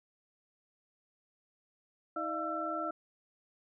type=tone cluster; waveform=sine; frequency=319.1 / 607 / 688 / 1339 Hz; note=D#4 / D#5 / F5 / E6; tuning=+44 / -43 / -26 / +27 cents; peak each=-40 / -40 / -40 / -36 dBFS; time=2.16-2.91 s; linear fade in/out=5 ms; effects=none